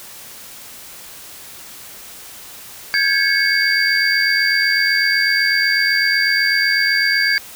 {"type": "tone cluster", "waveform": "sine", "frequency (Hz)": [1606, 1694, 2202, 4685], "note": ["G6", "G#6", "C#7", "D8"], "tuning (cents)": [41, 34, -12, -5], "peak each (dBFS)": -19, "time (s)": [2.94, 7.38], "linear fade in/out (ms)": 0, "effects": ["white hiss -37 dBFS RMS until 7.55 s"]}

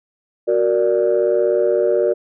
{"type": "chord", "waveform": "sine", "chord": "Gb augmented", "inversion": "none", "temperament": "equal", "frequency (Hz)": [370, 466.2, 587.3], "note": ["Gb4", "Bb4", "D5"], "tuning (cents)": [0, 0, 0], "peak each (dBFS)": -17, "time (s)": [0.47, 2.14], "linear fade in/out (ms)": 20, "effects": ["tanh soft clip ceiling -7 dBFS"]}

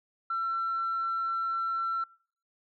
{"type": "tone", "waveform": "sine", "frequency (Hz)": 1348, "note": "E6", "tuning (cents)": 38, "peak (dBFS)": -27, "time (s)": [0.3, 2.04], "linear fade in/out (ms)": 5, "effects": ["noise-tail reverb RT60 0.5 s tail -24 dB re dry", "tanh soft clip ceiling -24 dBFS"]}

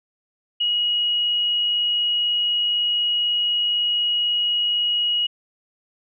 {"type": "tone", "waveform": "sine", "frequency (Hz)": 2899, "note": "F#7", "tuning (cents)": -36, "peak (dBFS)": -18, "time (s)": [0.6, 5.27], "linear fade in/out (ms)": 10, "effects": []}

